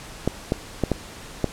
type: clicks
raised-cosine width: 2 ms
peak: -6 dBFS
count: 5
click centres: 0.276 / 0.521 / 0.837 / 0.917 / 1.443 s
effects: pink hiss -40 dBFS RMS until 1.52 s + low-pass 10000 Hz 12 dB/octave

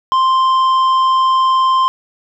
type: tone with tanh clipping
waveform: sine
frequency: 1046.5 Hz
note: C6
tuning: in tune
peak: -11 dBFS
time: 0.12-1.88 s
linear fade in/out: 0 ms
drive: 7 dB
effects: none

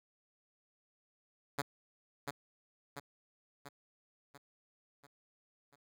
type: tone with echo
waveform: 5% pulse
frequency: 142.1 Hz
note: C#3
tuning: 43 cents sharp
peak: -21 dBFS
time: 1.58-1.62 s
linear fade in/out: 10 ms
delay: 690 ms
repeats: 6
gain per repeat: -5 dB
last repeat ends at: 5.76 s
effects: none

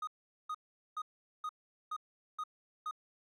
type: tone bursts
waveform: triangle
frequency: 1244.5 Hz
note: D#6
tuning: in tune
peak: -34 dBFS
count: 7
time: 0.02-2.911 s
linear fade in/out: 5 ms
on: 53 ms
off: 420 ms
effects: none

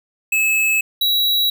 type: tone pair in turn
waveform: square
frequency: 2595 / 3888 Hz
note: E7 / B7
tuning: -28 / -28 cents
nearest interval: perfect fifth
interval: 700 cents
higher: second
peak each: -15 dBFS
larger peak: neither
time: 0.32-0.81 / 1.01-1.5 s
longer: neither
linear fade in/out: 5 ms
effects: none

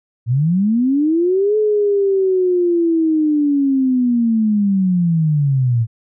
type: linear two-way sweep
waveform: sine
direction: up then down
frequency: 110.8 to 430.6 to 110.8 Hz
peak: -12 dBFS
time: 0.26-5.87 s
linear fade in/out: 50 ms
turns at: 1.57 s
effects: none

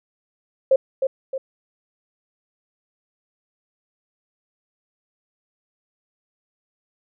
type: tone with echo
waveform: sine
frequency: 532 Hz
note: C5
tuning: 29 cents sharp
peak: -11 dBFS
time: 0.71-0.76 s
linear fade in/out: 5 ms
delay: 310 ms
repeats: 2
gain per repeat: -6 dB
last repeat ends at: 1.38 s
effects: none

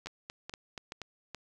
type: two click trains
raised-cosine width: 0.2 ms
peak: -23 / -23 dBFS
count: 5 / 4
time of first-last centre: 0.06-1.017 / 0.07-1.347 s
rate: 4.18 / 2.35 Hz
effects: none

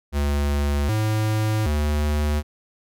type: tone with pitch steps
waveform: square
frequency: 71.9 / 108.2 / 74.5 Hz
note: D2 / A2 / D2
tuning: -36 / -29 / +25 cents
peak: -20 dBFS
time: 0.12-2.43 s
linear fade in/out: 50 ms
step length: 770 ms
effects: none

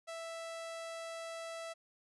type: tone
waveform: sawtooth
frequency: 660 Hz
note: E5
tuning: 2 cents sharp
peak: -38 dBFS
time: 0.07-1.74 s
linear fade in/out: 20 ms
effects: resampled to 24000 Hz

